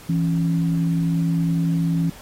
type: tone pair together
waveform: sine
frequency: 166.35 / 277.2 Hz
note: E3 / C#4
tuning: +16 / 0 cents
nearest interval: major sixth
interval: 884 cents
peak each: -18 / -26 dBFS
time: 0.09-2.1 s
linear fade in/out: 5 ms
effects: pink hiss -44 dBFS RMS until 2.21 s + AAC 48 kbps